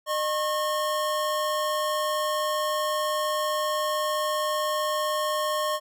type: tone pair together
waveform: square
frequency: 609 / 1085.1 Hz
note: D#5 / C#6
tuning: -37 / -37 cents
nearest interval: minor seventh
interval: 1000 cents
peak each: -28 dBFS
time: 0.06-5.8 s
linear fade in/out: 50 ms
effects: none